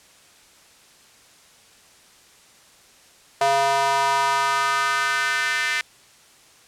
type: tone with high-pass filter sweep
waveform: square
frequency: 137.8 Hz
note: C#3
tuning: 10 cents flat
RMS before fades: -21 dBFS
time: 3.41-5.81 s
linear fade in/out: 2 ms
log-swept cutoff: 700 to 1900 Hz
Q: 3.1
effects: white hiss -52 dBFS RMS until 6.67 s + low-pass 9000 Hz 12 dB/octave

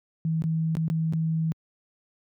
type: tone with dropouts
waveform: sine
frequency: 161.1 Hz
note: E3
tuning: 39 cents flat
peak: -22 dBFS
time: 0.25-1.52 s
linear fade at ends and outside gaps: 0 ms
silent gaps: 0.421-0.439 / 0.752-0.769 / 0.88-0.9 / 1.125-1.135 s
effects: high-pass 100 Hz 12 dB/octave

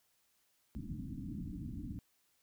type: low-pass noise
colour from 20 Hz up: white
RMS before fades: -43 dBFS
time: 0.75-1.99 s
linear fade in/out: 0 ms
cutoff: 300 Hz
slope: 96 dB/octave
effects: white hiss -75 dBFS RMS until 2.42 s

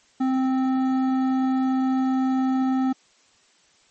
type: tone with hard clipping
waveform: triangle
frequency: 261.5 Hz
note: C4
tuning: 1 cent flat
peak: -21 dBFS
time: 0.2-2.93 s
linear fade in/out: 10 ms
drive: 14 dB
effects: white hiss -59 dBFS RMS until 3.9 s + MP3 32 kbps

